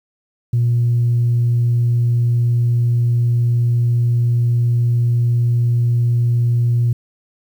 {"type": "tone", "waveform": "sine", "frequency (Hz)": 119.3, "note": "A#2", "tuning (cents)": 41, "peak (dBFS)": -11, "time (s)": [0.53, 6.93], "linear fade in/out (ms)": 5, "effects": ["tanh soft clip ceiling -9 dBFS", "8-bit"]}